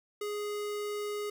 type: tone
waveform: square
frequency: 415.3 Hz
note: G#4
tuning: in tune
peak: -34 dBFS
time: 0.21-1.3 s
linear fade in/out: 5 ms
effects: 11-bit